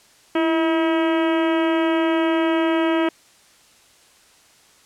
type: harmonic tone with a mistuned harmonic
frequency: 321.2 Hz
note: E4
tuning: 45 cents flat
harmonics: 1 / 2 / 3 / 4 / 5 / 6 / 7 / 8 / 9 / 10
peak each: -18 / -24 / -28 / -30 / -32 / -34 / -35 / -36 / -37 / -38 dBFS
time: 0.35-3.09 s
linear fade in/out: 5 ms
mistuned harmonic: 1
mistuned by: +53 cents
effects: white hiss -53 dBFS RMS until 4.85 s + low-pass 9000 Hz 12 dB/octave